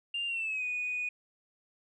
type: tone with pitch glide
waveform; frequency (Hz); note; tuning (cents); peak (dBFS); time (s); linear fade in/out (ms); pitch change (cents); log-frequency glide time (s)
sine; 2795 to 2476; F7 to D#7; +1 to -9; -30; 0.14-1.09; 5; -210; 0.27-0.65
effects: tanh soft clip ceiling -27 dBFS